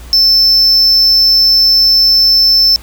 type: tone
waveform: triangle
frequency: 5300 Hz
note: E8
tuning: 9 cents sharp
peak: -4 dBFS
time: 0.13-2.76 s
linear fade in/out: 0 ms
effects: added 60 Hz sine -29 dBFS peak until 2.82 s + pink hiss -37 dBFS RMS until 2.82 s